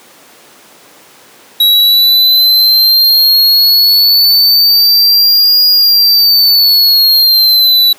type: exponential two-way sweep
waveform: square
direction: up then down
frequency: 3863 to 4872 to 3938 Hz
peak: -5 dBFS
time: 1.6-7.93 s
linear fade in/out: 5 ms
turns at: 5.68 s
effects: pink hiss -39 dBFS RMS until 7.98 s + high-pass 300 Hz 12 dB/octave